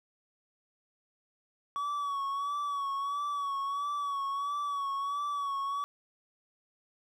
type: tone with vibrato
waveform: triangle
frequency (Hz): 1131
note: C#6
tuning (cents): +34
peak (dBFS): -29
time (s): 1.76-5.84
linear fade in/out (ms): 0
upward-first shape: sine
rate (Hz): 1.5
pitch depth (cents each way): 47
effects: none